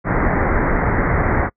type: low-pass noise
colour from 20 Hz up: pink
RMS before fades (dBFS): -17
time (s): 0.04-1.5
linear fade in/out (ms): 50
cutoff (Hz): 2100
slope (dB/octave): 96
effects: noise-tail reverb RT60 0.1 s tail -26 dB re dry